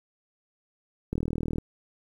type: click train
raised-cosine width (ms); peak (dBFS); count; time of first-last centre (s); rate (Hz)
3; -16; 19; 1.13-1.583; 39.7
effects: 9-bit